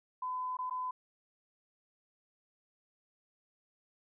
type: tone with dropouts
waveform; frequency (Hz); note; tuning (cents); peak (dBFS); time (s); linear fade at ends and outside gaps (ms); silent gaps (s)
sine; 1011; B5; +40; -34; 0.22-0.91; 5; 0.57-0.588 / 0.698-0.708
effects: none